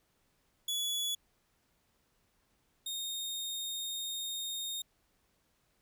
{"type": "tone pair in turn", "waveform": "sawtooth", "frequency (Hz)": [3400, 3693], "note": ["G#7", "A#7"], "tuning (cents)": [40, -17], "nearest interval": "minor second", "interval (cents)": 143, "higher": "second", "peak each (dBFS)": [-29, -33], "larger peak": "first", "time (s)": [[0.68, 1.15], [2.86, 4.82]], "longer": "second", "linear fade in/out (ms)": 5, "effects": ["pink hiss -74 dBFS RMS until 5.81 s"]}